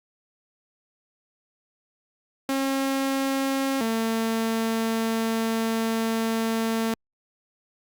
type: tone pair in turn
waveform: sawtooth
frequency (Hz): 270.5 / 225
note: C#4 / A3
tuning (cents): -42 / +39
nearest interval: minor third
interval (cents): 319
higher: first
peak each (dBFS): -19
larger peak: neither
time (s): 2.49-3.81 / 3.81-6.94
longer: second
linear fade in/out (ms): 2
effects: Opus 48 kbps